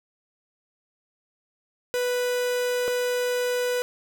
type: tone pair in turn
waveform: 45% pulse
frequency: 493.9 / 493.9 Hz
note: B4 / B4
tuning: 0 / 0 cents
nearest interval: unison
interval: 0 cents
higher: neither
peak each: -23 dBFS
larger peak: neither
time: 1.94-2.88 / 2.88-3.82 s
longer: neither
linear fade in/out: 0 ms
effects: none